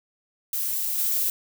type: noise with level steps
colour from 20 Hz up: violet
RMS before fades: -27 / -24 dBFS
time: 0.53-1.3 s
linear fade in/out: 2 ms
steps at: 0.98 s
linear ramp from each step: 2 ms
effects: none